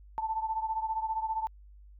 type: beating tone pair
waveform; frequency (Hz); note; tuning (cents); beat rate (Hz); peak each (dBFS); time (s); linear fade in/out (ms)
sine; 880 / 895; A5 / A5; 0 / +29; 15; -31 / -35; 0.18-1.47; 0
effects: added 50 Hz sine -50 dBFS peak until 1.99 s